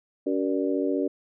harmonic tone with a mistuned harmonic, 94.5 Hz, F#2, 37 cents sharp, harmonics 3 / 4 / 5 / 6, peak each -26 / -28 / -30 / -32 dBFS, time 0.26-1.08 s, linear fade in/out 10 ms, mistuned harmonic 6, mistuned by +63 cents, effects none

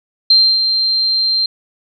sine tone with ADSR envelope, 4157 Hz, C8, 12 cents flat, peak -5 dBFS, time 0.3-1.46 s, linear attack 5 ms, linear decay 280 ms, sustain -7 dB, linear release 4 ms, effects none

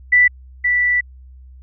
sine tone pair in turn, 1975.5 / 1967.3 Hz, B6 / B6, 0 / -7 cents, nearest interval unison, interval 7 cents, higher first, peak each -8 / -13 dBFS, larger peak first, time 0.12-0.28 / 0.64-1.01 s, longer second, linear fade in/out 10 ms, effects added 64 Hz sine -38 dBFS peak until 1.62 s

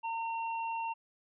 square tone, 912 Hz, A#5, 38 cents flat, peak -34 dBFS, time 0.03-0.94 s, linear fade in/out 20 ms, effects resampled to 8000 Hz

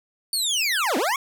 25% pulse linear two-way sweep, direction down then up, 4560 to 230.2 to 1145 Hz, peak -17 dBFS, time 0.33-1.16 s, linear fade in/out 2 ms, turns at 0.97 s, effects none

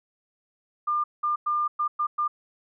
sine tone bursts at uneven times, 1200 Hz, D6, 37 cents sharp, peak -22 dBFS, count 6, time 0.87-1.04 / 1.23-1.36 / 1.46-1.68 / 1.79-1.88 / 1.99-2.07 / 2.18-2.28 s, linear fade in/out 10 ms, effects none

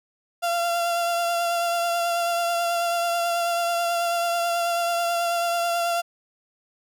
35% pulse tone with vibrato, 687 Hz, F5, 29 cents flat, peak -20 dBFS, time 0.42-6.02 s, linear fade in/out 20 ms, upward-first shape triangle, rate 9.2 Hz, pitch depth 21 cents each way, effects none

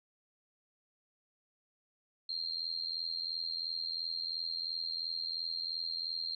sine tone with amplitude modulation, 4195 Hz, C8, 4 cents sharp, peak -31 dBFS, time 2.29-6.35 s, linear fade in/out 5 ms, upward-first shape sine, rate 82.9 Hz, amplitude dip 85%, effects none

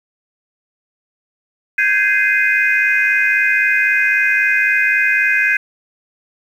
sine chord, Ab major seventh, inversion third, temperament just, 1557.4 / 1661.2 / 2077 / 2492 Hz, G6 / Ab6 / C7 / Eb7, -12 / 0 / -13 / +2 cents, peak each -17 dBFS, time 1.78-5.57 s, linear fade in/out 5 ms, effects tanh soft clip ceiling -1 dBFS + 7-bit

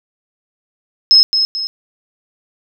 sine tone with echo, 5170 Hz, E8, 34 cents flat, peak -4 dBFS, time 1.11-1.23 s, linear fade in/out 0 ms, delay 220 ms, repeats 2, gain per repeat -7 dB, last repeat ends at 1.67 s, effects none

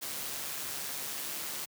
white noise with amplitude modulation, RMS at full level -36 dBFS, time 0.01-1.66 s, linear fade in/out 20 ms, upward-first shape sine, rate 143 Hz, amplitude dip 40%, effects high-pass 100 Hz 12 dB/octave

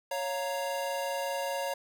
square chord, Bb minor, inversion first, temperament equal, 554.4 / 698.5 / 932.3 Hz, Db5 / F5 / Bb5, 0 / 0 / 0 cents, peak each -34 / -39 / -37 dBFS, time 0.11-1.74 s, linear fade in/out 5 ms, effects none

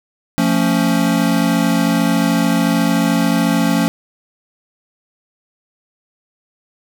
square chord, F augmented, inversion none, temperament equal with one note detuned, 174.61 / 223.5 / 277.2 Hz, F3 / A3 / C#4, 0 / +27 / 0 cents, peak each -18 dBFS, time 0.38-3.88 s, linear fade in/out 0 ms, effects none

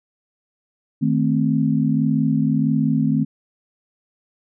sine chord, A diminished, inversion second, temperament equal, 155.56 / 220 / 261.6 Hz, Eb3 / A3 / C4, 0 / 0 / 0 cents, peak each -20 dBFS, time 1.01-3.25 s, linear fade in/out 20 ms, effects none

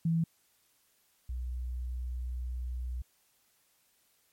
sine tone pair in turn, 164.81 / 61.73 Hz, E3 / B1, 0 / 0 cents, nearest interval octave + perfect fourth, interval 1700 cents, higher first, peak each -25 / -33 dBFS, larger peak first, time 0.05-0.24 / 1.29-3.02 s, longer second, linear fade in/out 5 ms, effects white hiss -70 dBFS RMS until 4.32 s + MP3 64 kbps

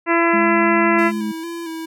harmonic tone, 336.8 Hz, E4, 37 cents sharp, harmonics 1 / 2 / 3 / 4 / 5 / 6 / 7 / 8, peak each -17 / -22 / -20 / -23 / -24 / -22 / -28 / -28 dBFS, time 0.06-1.12 s, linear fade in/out 50 ms
sine tone with pitch glide, 209.9 to 212.7 Hz, G#3 to G#3, +19 to +42 cents, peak -21 dBFS, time 0.33-1.32 s, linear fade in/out 10 ms, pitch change +23 cents, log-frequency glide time 0.51-1.2 s
square tone with vibrato, 331.1 Hz, E4, 8 cents sharp, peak -27 dBFS, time 0.98-1.86 s, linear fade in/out 10 ms, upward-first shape square, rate 2.2 Hz, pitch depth 35 cents each way
effects none

